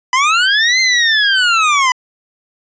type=linear two-way sweep; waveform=25% pulse; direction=up then down; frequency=987.8 to 2093 to 987.8 Hz; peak=-6 dBFS; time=0.13-1.92 s; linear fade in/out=2 ms; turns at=0.8 s; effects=resampled to 16000 Hz